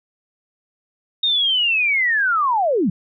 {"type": "linear sweep", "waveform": "sine", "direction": "down", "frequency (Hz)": [3729, 155.56], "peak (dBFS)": -15, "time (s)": [1.23, 2.9], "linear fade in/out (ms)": 5, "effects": []}